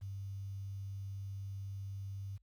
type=tone with quantisation; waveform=sine; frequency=98 Hz; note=G2; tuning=in tune; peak=-40 dBFS; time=0.01-2.38 s; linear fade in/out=20 ms; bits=11; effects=added 50 Hz sine -68 dBFS peak until 2.42 s